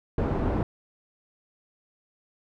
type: low-pass noise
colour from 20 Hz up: pink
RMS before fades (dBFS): -26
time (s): 0.18-0.63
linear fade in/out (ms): 2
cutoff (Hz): 760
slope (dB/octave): 12
effects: none